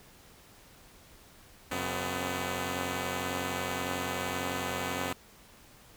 5% pulse tone cluster, 90.8 / 137.1 / 252.4 Hz, F#2 / C#3 / B3, -32 / -19 / +38 cents, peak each -24 / -29 / -23 dBFS, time 1.71-5.13 s, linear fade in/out 5 ms, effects pink hiss -56 dBFS RMS until 5.96 s

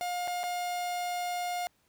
45% pulse tone with dropouts, 711 Hz, F5, 31 cents sharp, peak -31 dBFS, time 0.01-1.67 s, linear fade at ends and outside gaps 0 ms, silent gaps 0.275-0.279 / 0.433-0.438 s, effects pink hiss -70 dBFS RMS until 1.88 s + high-pass 60 Hz 12 dB/octave

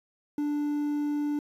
triangle tone with quantisation, 293.7 Hz, D4, in tune, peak -24 dBFS, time 0.38-1.39 s, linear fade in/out 2 ms, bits 9, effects resampled to 32000 Hz

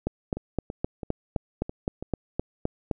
two click trains, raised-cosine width 2 ms, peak -12 / -20 dBFS, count 12 / 6, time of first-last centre 0.07-2.912 / 0.37-2.026 s, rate 3.87 / 3.02 Hz, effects none

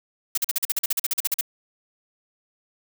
blue noise bursts, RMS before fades -22 dBFS, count 16, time 0.35-1.411 s, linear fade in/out 5 ms, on 26 ms, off 43 ms, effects none

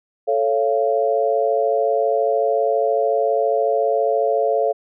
sine chord, A augmented, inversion none, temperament equal with one note detuned, 440 / 554.4 / 687.3 Hz, A4 / C#5 / E#5, 0 / 0 / -28 cents, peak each -20 dBFS, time 0.27-4.73 s, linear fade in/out 20 ms, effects none

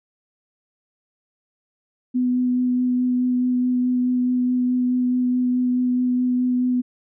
sine tone with vibrato, 249.7 Hz, B3, 19 cents sharp, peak -17 dBFS, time 2.14-6.82 s, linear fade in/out 20 ms, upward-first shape sine, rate 4.7 Hz, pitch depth 10 cents each way, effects none

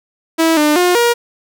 sawtooth tone with pitch steps, 325.9 / 300.2 / 357.1 / 474.3 Hz, E4 / D4 / F4 / A#4, -20 / +38 / +39 / +30 cents, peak -6 dBFS, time 0.38-1.14 s, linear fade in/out 20 ms, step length 190 ms, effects none

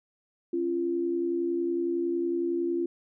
sine tone pair together, 272.7 / 343.6 Hz, C#4 / F4, -28 / -28 cents, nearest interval major third, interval 400 cents, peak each -33 / -26 dBFS, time 0.53-2.86 s, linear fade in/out 5 ms, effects none

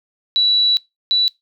sine tone pair in turn, 3934 / 3949 Hz, B7 / B7, -7 / -1 cents, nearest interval unison, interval 6 cents, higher second, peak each -12 dBFS, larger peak neither, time 0.36-0.77 / 1.11-1.28 s, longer first, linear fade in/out 0 ms, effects noise-tail reverb RT60 0.2 s tail -23 dB re dry

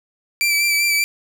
sawtooth tone with vibrato, 2330 Hz, D7, 14 cents flat, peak -12 dBFS, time 0.41-1.04 s, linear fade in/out 0 ms, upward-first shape sine, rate 5.1 Hz, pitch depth 25 cents each way, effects 9-bit

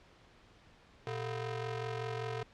sawtooth ring-modulated tone, 282.8 Hz, C#4, 35 cents sharp, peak -29 dBFS, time 1.07-2.43 s, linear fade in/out 0 ms, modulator 164 Hz, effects pink hiss -61 dBFS RMS until 2.53 s + low-pass 4000 Hz 12 dB/octave

